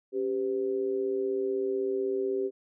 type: tone with amplitude modulation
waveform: sine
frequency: 392.1 Hz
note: G4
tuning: in tune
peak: -23 dBFS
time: 0.12-2.51 s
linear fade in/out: 50 ms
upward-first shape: sine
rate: 116 Hz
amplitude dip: 75%
effects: none